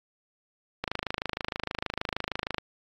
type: click train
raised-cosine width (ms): 0.3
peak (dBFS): -13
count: 47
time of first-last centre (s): 0.84-2.582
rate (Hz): 26.4
effects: AAC 48 kbps